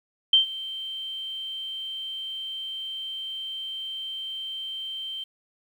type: tone with ADSR envelope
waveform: sine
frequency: 3129 Hz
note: G7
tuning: 4 cents flat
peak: -12 dBFS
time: 0.33-5.24 s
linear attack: 4 ms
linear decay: 120 ms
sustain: -19 dB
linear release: 7 ms
effects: 9-bit